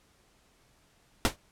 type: noise with exponential decay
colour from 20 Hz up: pink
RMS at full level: -20 dBFS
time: 1.25-1.36 s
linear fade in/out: 0 ms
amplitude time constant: 23 ms
effects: pink hiss -65 dBFS RMS until 1.51 s + low-pass 11000 Hz 12 dB/octave